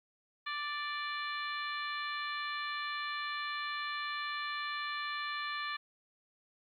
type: harmonic tone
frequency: 587.3 Hz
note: D5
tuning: in tune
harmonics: 2 / 3 / 4 / 5 / 6 / 7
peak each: -39 / -40 / -44 / -48 / -46 / -47 dBFS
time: 0.46-5.77 s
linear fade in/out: 10 ms
effects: 12-bit